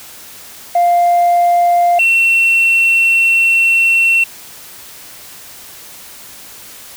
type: tone pair in turn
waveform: sine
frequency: 698.5 / 2710 Hz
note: F5 / E7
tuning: 0 / +47 cents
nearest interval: octave + major seventh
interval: 2347 cents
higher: second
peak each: -6 dBFS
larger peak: neither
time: 0.75-1.99 / 1.99-4.24 s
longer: second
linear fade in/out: 5 ms
effects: tanh soft clip ceiling -6 dBFS + white hiss -35 dBFS RMS until 6.96 s